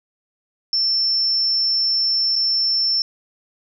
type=tone with dropouts; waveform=sine; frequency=5370 Hz; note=E8; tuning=31 cents sharp; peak=-16 dBFS; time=0.73-3.02 s; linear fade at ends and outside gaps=1 ms; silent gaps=2.356-2.361 s; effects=none